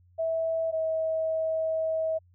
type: tone pair in turn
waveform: sine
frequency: 652 / 641.5 Hz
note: E5 / E5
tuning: -19 / -47 cents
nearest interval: unison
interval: 28 cents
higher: first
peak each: -25 dBFS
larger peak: neither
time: 0.18-0.72 / 0.72-2.19 s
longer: second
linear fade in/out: 20 ms
effects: added 89 Hz sine -57 dBFS peak until 2.34 s